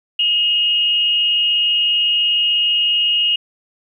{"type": "tone with frequency modulation", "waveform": "sine", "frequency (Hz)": 2863, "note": "F7", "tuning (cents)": 42, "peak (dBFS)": -13, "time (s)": [0.19, 3.36], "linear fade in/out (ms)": 5, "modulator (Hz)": 279, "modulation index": 0.27, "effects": ["9-bit"]}